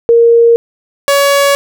sine / sawtooth tone pair in turn, 466.2 / 562.6 Hz, A#4 / C#5, 0 / +26 cents, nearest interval minor third, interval 326 cents, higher second, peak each -3 dBFS, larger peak neither, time 0.09-0.56 / 1.08-1.55 s, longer neither, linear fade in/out 0 ms, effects none

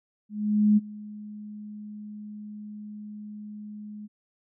sine tone with ADSR envelope, 210 Hz, G#3, 19 cents sharp, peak -15 dBFS, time 0.29-4.08 s, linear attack 480 ms, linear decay 27 ms, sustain -22 dB, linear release 29 ms, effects none

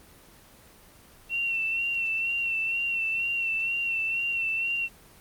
sine tone with vibrato, 2714 Hz, E7, 50 cents sharp, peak -25 dBFS, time 1.29-4.89 s, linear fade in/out 50 ms, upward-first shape sine, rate 2.1 Hz, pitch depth 37 cents each way, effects pink hiss -53 dBFS RMS until 5.2 s + Opus 24 kbps

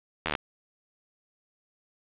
slowing click train, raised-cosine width 0.3 ms, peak -11 dBFS, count 8, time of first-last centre 0.26-0.352 s, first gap 12 ms, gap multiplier 1.03, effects resampled to 8000 Hz + 8-bit

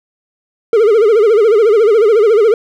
triangle tone with vibrato, 434.7 Hz, A4, 21 cents flat, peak -4 dBFS, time 0.73-2.54 s, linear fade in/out 2 ms, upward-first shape sine, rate 14 Hz, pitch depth 140 cents each way, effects none

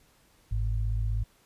sine tone pair together, 50.12 / 106.2 Hz, G1 / G#2, +39 / +39 cents, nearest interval octave + minor second, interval 1300 cents, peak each -27 / -30 dBFS, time 0.51-1.24 s, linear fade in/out 10 ms, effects pink hiss -63 dBFS RMS until 1.45 s + resampled to 32000 Hz

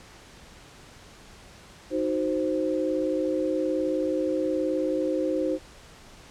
sine chord, C diminished, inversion first, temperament equal, 311.1 / 370 / 523.3 Hz, Eb4 / Gb4 / C5, 0 / 0 / 0 cents, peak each -27 / -30 / -27 dBFS, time 1.9-5.59 s, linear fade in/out 50 ms, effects pink hiss -49 dBFS RMS until 6.3 s + low-pass 8000 Hz 12 dB/octave

